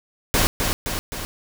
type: noise with echo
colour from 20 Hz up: pink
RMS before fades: -18 dBFS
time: 0.34-0.47 s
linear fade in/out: 0 ms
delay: 260 ms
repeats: 3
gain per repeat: -4 dB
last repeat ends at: 1.25 s
effects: none